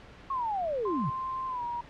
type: linear sweep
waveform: sine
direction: down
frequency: 1108.7 to 113.3 Hz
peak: -28 dBFS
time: 0.3-1.1 s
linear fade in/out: 5 ms
type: tone with pitch glide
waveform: sine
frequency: 1046 to 953.7 Hz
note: C6 to A#5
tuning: -1 to +39 cents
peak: -31 dBFS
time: 0.85-1.81 s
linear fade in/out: 5 ms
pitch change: -160 cents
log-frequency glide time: 1.48-1.63 s
effects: pink hiss -50 dBFS RMS until 1.89 s + low-pass 3000 Hz 12 dB/octave